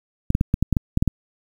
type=clicks; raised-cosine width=5 ms; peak=-5 dBFS; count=10; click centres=0.304 / 0.351 / 0.411 / 0.541 / 0.626 / 0.727 / 0.768 / 0.974 / 1.025 / 1.077 s; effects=7-bit